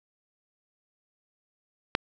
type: click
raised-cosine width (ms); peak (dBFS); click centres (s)
0.3; -6; 1.951
effects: none